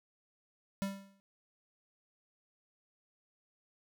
square tone with exponential decay, 196.4 Hz, G3, 4 cents sharp, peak -31 dBFS, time 0.82-1.2 s, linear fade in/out 0 ms, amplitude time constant 81 ms, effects none

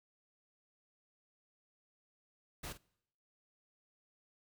pink noise with echo, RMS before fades -44 dBFS, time 2.63-2.73 s, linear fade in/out 10 ms, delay 48 ms, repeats 1, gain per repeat -12 dB, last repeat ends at 2.778 s, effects noise-tail reverb RT60 0.8 s tail -25 dB re dry

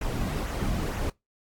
brown noise with flanger, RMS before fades -29 dBFS, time 0.01-1.1 s, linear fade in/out 5 ms, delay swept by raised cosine 0.21 to 2.31 ms, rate 2.1 Hz, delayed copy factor -0.5, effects noise-tail reverb RT60 0.2 s tail -24 dB re dry + AAC 64 kbps

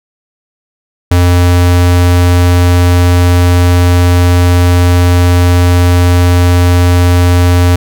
square tone, 88.4 Hz, F2, 22 cents sharp, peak -5 dBFS, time 1.11-7.76 s, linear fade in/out 5 ms, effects none

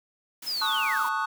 white high-pass noise, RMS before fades -41 dBFS, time 0.42-1.09 s, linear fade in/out 5 ms, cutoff 150 Hz, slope 96 dB/octave
sine linear sweep, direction down, 5274 to 782 Hz, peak -27 dBFS, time 0.46-1.08 s, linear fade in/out 20 ms
triangle chord, D# half-diminished seventh, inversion second, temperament equal, 880 / 1108.7 / 1244.5 / 1480 Hz, A5 / C#6 / D#6 / F#6, 0 / 0 / 0 / 0 cents, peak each -29 dBFS, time 0.61-1.26 s, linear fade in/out 10 ms
effects none

